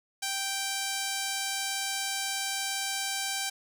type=tone; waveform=5% pulse; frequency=783 Hz; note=G5; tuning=2 cents flat; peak=-18 dBFS; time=0.22-3.5 s; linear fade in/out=10 ms; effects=none